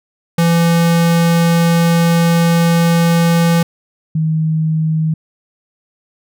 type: tone pair in turn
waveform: square / sine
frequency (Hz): 168.5 / 158.21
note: E3 / D#3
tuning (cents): +38 / +29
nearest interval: minor second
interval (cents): 109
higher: first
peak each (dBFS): -10 / -12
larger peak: first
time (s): 0.38-3.63 / 4.15-5.14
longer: first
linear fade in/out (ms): 5
effects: none